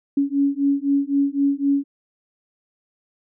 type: beating tone pair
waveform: sine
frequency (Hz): 278.2 / 282.1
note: C#4 / C#4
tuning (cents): +6 / +30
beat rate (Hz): 3.9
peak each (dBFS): -20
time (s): 0.17-1.84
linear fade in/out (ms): 5
effects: none